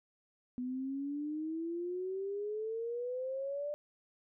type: exponential sweep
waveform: sine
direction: up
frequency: 246.9 to 594 Hz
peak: -35 dBFS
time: 0.58-3.74 s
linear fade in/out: 0 ms
effects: none